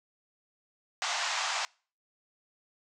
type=band-pass noise; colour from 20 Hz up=pink; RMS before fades=-32 dBFS; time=1.02-1.65 s; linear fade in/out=0 ms; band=690 to 7300 Hz; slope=48 dB/octave; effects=noise-tail reverb RT60 0.4 s tail -26 dB re dry